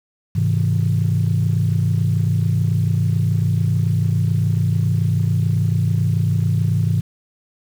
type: chord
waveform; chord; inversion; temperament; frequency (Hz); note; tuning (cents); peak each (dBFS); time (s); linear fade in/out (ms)
sine; Ab augmented; none; equal with one note detuned; 103.83 / 130.81 / 162.08; Ab2 / C3 / E3; 0 / 0 / -29; -17 / -20 / -19; 0.35-7.01; 10
effects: tanh soft clip ceiling -8 dBFS + 7-bit